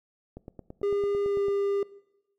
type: click train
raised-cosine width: 2 ms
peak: -27 dBFS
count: 11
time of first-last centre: 0.37-1.484 s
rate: 8.98 Hz
type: tone with pitch glide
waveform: triangle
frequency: 404.2 to 400.3 Hz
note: G#4 to G4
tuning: -47 to +36 cents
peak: -22 dBFS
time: 0.83-1.83 s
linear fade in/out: 2 ms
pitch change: -17 cents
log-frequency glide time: 1.23-1.4 s
effects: noise-tail reverb RT60 0.9 s tail -20 dB re dry